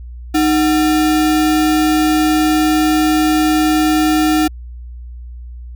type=tone with sample-and-hold; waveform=sine; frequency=309.6 Hz; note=D#4; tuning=9 cents flat; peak=-10 dBFS; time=0.34-4.48 s; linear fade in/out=10 ms; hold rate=1050 Hz; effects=added 60 Hz sine -28 dBFS peak until 5.75 s